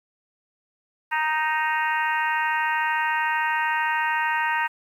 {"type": "harmonic tone with a mistuned harmonic", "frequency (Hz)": 311.1, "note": "D#4", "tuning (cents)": 0, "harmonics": [3, 4, 5, 6, 7, 8, 9], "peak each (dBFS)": [-24, -34, -28, -27, -37, -35, -35], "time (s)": [1.11, 4.68], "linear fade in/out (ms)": 20, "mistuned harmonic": 9, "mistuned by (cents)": -20, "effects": ["9-bit"]}